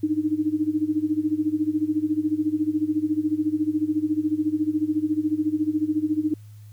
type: tone with tremolo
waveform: sine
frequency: 307.1 Hz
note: D#4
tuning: 23 cents flat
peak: -17 dBFS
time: 0.03-6.34 s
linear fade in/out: 5 ms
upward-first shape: sine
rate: 14 Hz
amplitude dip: 85%
effects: added 105 Hz sine -41 dBFS peak until 6.72 s + white hiss -61 dBFS RMS until 6.72 s